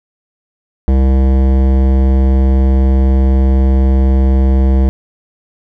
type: tone with hard clipping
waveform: sine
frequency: 66 Hz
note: C2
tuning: 16 cents sharp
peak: -9 dBFS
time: 0.88-4.89 s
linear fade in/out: 0 ms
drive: 16 dB
effects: none